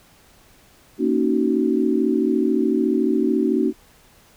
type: chord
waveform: sine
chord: D# minor seventh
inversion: second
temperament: equal with one note detuned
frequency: 233.1 / 277.2 / 311.1 / 375.6 Hz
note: A#3 / C#4 / D#4 / F#4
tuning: 0 / 0 / 0 / +26 cents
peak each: -22 dBFS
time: 0.98-3.73 s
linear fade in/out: 50 ms
effects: pink hiss -53 dBFS RMS until 4.36 s